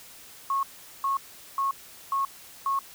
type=tone bursts; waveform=sine; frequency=1095 Hz; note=C#6; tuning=22 cents flat; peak=-23 dBFS; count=5; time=0.5-2.79 s; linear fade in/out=2 ms; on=130 ms; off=410 ms; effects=white hiss -48 dBFS RMS until 2.94 s